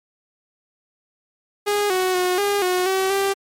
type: tone with pitch steps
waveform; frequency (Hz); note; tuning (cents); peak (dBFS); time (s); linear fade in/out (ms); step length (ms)
sawtooth; 411.5 / 370.5 / 363.1 / 405.4 / 364.1 / 381.2 / 393.1; G#4 / F#4 / F#4 / G#4 / F#4 / G4 / G4; -16 / +2 / -33 / -42 / -28 / -48 / +5; -14; 1.66-3.34; 20; 240
effects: MP3 64 kbps